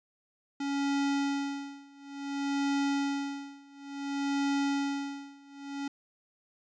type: tone with tremolo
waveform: square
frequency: 280 Hz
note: C#4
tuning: 18 cents sharp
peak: -27 dBFS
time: 0.6-5.88 s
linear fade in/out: 5 ms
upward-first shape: sine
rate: 0.57 Hz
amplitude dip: 95%
effects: resampled to 16000 Hz